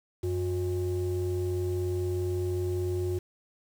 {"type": "tone pair together", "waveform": "sine", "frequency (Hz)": [92.5, 360.5], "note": ["F#2", "F#4"], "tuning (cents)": [0, -45], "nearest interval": "2 octaves", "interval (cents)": 2355, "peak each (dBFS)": -28, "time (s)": [0.23, 3.19], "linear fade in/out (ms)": 10, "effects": ["tanh soft clip ceiling -23 dBFS", "8-bit"]}